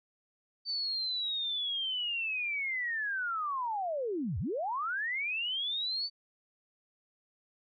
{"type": "linear two-way sweep", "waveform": "sine", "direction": "down then up", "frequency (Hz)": [4583, 69.7, 4583], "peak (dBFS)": -31, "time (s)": [0.65, 6.1], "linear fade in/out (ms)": 50, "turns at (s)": 4.39, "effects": []}